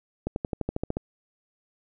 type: accelerating click train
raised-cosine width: 2 ms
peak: -14 dBFS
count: 10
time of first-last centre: 0.27-0.969 s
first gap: 91 ms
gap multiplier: 0.96
effects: none